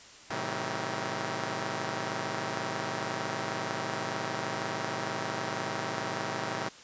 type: chord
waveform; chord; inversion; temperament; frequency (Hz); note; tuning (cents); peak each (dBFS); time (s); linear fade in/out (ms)
5% pulse; A diminished seventh; none; just; 110 / 132 / 158.4 / 190.08; A2 / C3 / Eb3 / Gb3; 0 / +16 / +31 / +47; -27; 0.3-6.69; 5
effects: white hiss -51 dBFS RMS until 6.83 s + resampled to 16000 Hz